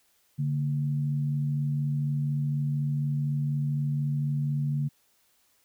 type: tone pair together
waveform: sine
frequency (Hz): 144.3 / 228.4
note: D3 / A#3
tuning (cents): -30 / -35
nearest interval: minor sixth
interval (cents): 795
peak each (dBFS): -25 / -36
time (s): 0.38-4.89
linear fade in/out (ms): 20
effects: white hiss -67 dBFS RMS until 5.64 s